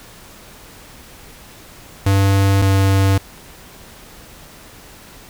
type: tone pair in turn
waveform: square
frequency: 98 / 97.15 Hz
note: G2 / G2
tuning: 0 / -15 cents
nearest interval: unison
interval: 15 cents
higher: first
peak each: -12 dBFS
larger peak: neither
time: 2.06-2.62 / 2.62-3.18 s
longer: neither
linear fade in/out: 5 ms
effects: pink hiss -41 dBFS RMS until 5.29 s